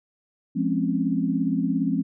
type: chord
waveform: sine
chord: Db major seventh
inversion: first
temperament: just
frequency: 173.24 / 207.9 / 259.9 / 277.2 Hz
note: F3 / Ab3 / C4 / Db4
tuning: -14 / +2 / -11 / 0 cents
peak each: -27 / -27 / -25 / -27 dBFS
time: 0.55-2.03 s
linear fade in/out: 20 ms
effects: none